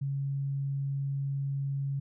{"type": "tone", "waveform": "sine", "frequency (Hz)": 138.5, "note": "C#3", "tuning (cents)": -1, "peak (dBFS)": -29, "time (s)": [0.01, 2], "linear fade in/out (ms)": 10, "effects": []}